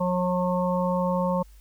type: harmonic tone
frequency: 180.6 Hz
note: F#3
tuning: 42 cents flat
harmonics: 1 / 3 / 5 / 6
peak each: -25 / -26 / -30 / -32 dBFS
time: 0-1.43 s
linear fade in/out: 10 ms
effects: added 50 Hz sine -47 dBFS peak until 1.6 s + white hiss -61 dBFS RMS until 1.6 s